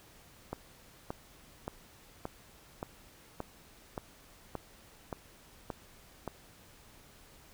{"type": "click train", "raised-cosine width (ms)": 1, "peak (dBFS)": -22, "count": 11, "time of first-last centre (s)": [0.53, 6.277], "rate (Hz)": 1.74, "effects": ["pink hiss -58 dBFS RMS until 7.53 s"]}